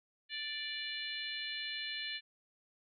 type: harmonic tone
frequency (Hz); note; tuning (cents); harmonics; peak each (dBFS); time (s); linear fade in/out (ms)
587.3; D5; 0; 3 / 4 / 5 / 6 / 7; -44 / -45 / -44 / -45 / -44; 0.29-2.21; 50
effects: none